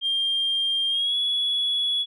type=tone with pitch glide; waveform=sine; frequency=3197 to 3381 Hz; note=G7 to G#7; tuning=+33 to +30 cents; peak=-20 dBFS; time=0.01-2.06 s; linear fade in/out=50 ms; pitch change=+97 cents; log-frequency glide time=0.89-1.16 s; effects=tanh soft clip ceiling -17 dBFS